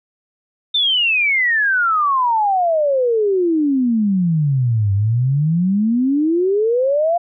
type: exponential two-way sweep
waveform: sine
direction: down then up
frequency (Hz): 3622 to 97 to 707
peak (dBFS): -13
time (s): 0.74-7.18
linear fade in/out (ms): 10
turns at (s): 4.93
effects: none